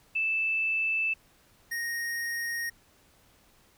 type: tone pair in turn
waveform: sine / square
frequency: 2637 / 1864.6 Hz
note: E7 / A#6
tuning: 0 / 0 cents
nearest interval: tritone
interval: 600 cents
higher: first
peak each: -25 / -31 dBFS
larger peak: first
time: 0.15-1.14 / 1.71-2.7 s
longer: neither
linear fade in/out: 10 ms
effects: pink hiss -62 dBFS RMS until 3.77 s